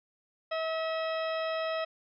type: harmonic tone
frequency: 644 Hz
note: E5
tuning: 41 cents flat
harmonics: 1 / 2 / 3 / 4 / 5 / 6 / 8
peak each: -31 / -37 / -41 / -43 / -45 / -47 / -49 dBFS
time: 0.51-1.85 s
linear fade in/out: 10 ms
effects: none